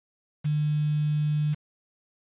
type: tone with quantisation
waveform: sine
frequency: 150 Hz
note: D3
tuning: 37 cents sharp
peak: -22 dBFS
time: 0.44-1.55 s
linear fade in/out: 20 ms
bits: 7
effects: resampled to 8000 Hz